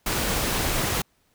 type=noise; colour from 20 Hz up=pink; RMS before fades=-25 dBFS; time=0.06-1.02 s; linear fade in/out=5 ms; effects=pink hiss -66 dBFS RMS until 1.34 s